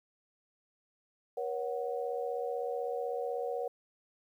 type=chord; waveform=sine; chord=F# major; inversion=first; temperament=equal with one note detuned; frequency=478.4 / 554.4 / 740 Hz; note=A#4 / C#5 / F#5; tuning=+45 / 0 / 0 cents; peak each=-35 / -38 / -39 dBFS; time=1.37-3.68 s; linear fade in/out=5 ms; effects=11-bit